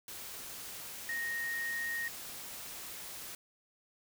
sine tone in noise, 1863 Hz, A#6, 2 cents flat, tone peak -34 dBFS, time 1.09-2.08 s, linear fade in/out 2 ms, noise white, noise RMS -45 dBFS, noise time 0.08-3.35 s, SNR +8 dB, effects none

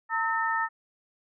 sine tone cluster, 906 / 1294 / 1811 Hz, A#5 / E6 / A6, -50 / -32 / +49 cents, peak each -29 dBFS, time 0.09-0.69 s, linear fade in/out 50 ms, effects none

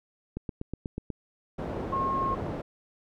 click train, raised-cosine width 3 ms, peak -20 dBFS, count 7, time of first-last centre 0.37-1.103 s, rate 8.19 Hz
white low-pass noise, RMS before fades -34 dBFS, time 1.58-2.62 s, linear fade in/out 10 ms, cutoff 480 Hz, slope 12 dB/octave
sine tone, 1078 Hz, C#6, 49 cents flat, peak -26 dBFS, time 1.92-2.35 s, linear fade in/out 10 ms
effects none

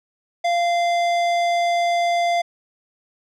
sine tone with tanh clipping, 692 Hz, F5, 16 cents flat, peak -19 dBFS, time 0.44-2.42 s, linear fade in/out 10 ms, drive 16 dB, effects none

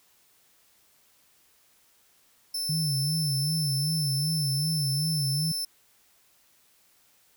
sawtooth tone, 5300 Hz, E8, 9 cents sharp, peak -26 dBFS, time 2.54-5.65 s, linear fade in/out 5 ms
sine tone with vibrato, 146.83 Hz, D3, in tune, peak -26 dBFS, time 2.69-5.52 s, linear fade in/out 5 ms, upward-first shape sine, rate 2.6 Hz, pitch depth 160 cents each way
effects white hiss -63 dBFS RMS until 7.36 s

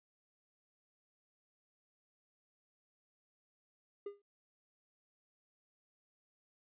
triangle tone with exponential decay, 405.4 Hz, G#4, 42 cents flat, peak -35 dBFS, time 4.06-4.22 s, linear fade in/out 5 ms, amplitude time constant 33 ms, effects resampled to 8000 Hz

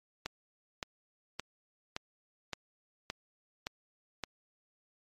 click train, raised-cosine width 0.2 ms, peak -18 dBFS, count 8, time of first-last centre 0.26-4.237 s, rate 1.76 Hz, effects MP3 64 kbps

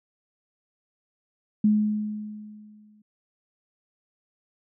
sine tone with exponential decay, 211.6 Hz, G#3, 33 cents sharp, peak -15 dBFS, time 1.64-3.02 s, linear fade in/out 5 ms, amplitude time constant 300 ms, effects none

